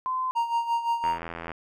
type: tone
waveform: sine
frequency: 1029 Hz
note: C6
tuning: 29 cents flat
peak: -25 dBFS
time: 0.06-0.31 s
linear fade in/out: 0 ms
type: tone with tremolo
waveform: triangle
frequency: 932.3 Hz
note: A#5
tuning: in tune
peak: -19 dBFS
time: 0.35-1.19 s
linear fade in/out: 20 ms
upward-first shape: sine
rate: 5.8 Hz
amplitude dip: 70%
type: click train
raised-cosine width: 0.5 ms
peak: -20 dBFS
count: 41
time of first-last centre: 1.04-1.517 s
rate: 83.8 Hz
effects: none